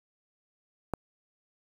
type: click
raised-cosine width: 1 ms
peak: -15 dBFS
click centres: 0.937 s
effects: 7-bit